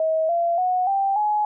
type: tone with pitch steps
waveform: sine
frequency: 638 / 683.8 / 732.9 / 785.5 / 841.8 Hz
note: D#5 / F5 / F#5 / G5 / G#5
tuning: +43 / -37 / -17 / +3 / +23 cents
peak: -18 dBFS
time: 0-1.45 s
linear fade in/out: 2 ms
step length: 290 ms
effects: none